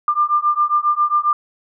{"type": "beating tone pair", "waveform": "sine", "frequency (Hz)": [1192, 1199.4], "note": ["D6", "D6"], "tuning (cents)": [25, 36], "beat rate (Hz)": 7.4, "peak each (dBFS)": -17, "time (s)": [0.08, 1.33], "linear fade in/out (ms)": 2, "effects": []}